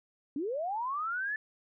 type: linear sweep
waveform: sine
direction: up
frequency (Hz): 261 to 1760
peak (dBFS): -31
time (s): 0.36-1.36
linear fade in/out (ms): 2
effects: none